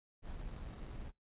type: noise with sample-and-hold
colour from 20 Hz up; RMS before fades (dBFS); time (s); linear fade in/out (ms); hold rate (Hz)
brown; -45; 0.22-1.12; 50; 2450
effects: noise-tail reverb RT60 0.2 s tail -24 dB re dry + resampled to 8000 Hz